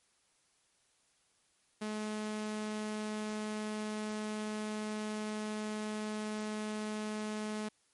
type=tone; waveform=sawtooth; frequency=213.5 Hz; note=G#3; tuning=48 cents sharp; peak=-32 dBFS; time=1.81-7.69 s; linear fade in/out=10 ms; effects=white hiss -72 dBFS RMS until 7.93 s + MP3 48 kbps